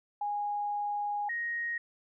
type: tone pair in turn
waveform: sine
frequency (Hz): 824 / 1874.6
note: G#5 / A#6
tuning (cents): -14 / +9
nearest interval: octave + major second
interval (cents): 1423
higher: second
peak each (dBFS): -30 / -31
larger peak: first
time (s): 0.21-1.29 / 1.29-1.78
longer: first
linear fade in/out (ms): 5
effects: none